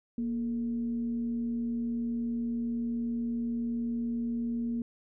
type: tone with frequency modulation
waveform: sine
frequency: 235.3 Hz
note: A#3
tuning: 16 cents sharp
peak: -29 dBFS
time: 0.18-4.82 s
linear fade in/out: 2 ms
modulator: 199 Hz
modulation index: 0.2
effects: none